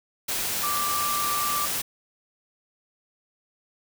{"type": "tone in noise", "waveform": "sine", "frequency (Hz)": 1174.7, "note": "D6", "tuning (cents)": 0, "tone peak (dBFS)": -26, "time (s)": [0.63, 1.66], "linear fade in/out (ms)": 10, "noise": "white", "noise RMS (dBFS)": -28, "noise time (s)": [0.28, 1.82], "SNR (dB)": -1, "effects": []}